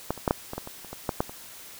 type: clicks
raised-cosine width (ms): 1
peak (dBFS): -11 / -26 / -8 / -6 / -19 / -17 / -23 / -30 / -22 / -11 / -9 / -25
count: 12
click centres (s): 0.106 / 0.177 / 0.278 / 0.309 / 0.534 / 0.58 / 0.674 / 0.847 / 0.93 / 1.092 / 1.205 / 1.295
effects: white hiss -45 dBFS RMS until 1.79 s